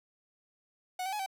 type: tone with pitch steps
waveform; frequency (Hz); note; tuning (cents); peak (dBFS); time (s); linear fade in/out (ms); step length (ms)
45% pulse; 736 / 767 / 842 / 771; F#5 / G5 / G#5 / G5; -9 / -38 / +24 / -29; -33; 0.99-1.262; 5; 68
effects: none